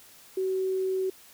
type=tone; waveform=sine; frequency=377.7 Hz; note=F#4; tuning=36 cents sharp; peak=-25 dBFS; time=0.37-1.1 s; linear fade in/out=5 ms; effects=white hiss -53 dBFS RMS until 1.33 s